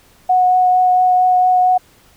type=tone with vibrato; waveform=sine; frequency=733 Hz; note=F#5; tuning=16 cents flat; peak=-9 dBFS; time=0.29-1.78 s; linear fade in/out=10 ms; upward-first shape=triangle; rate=4.4 Hz; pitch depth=11 cents each way; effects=pink hiss -50 dBFS RMS until 2.16 s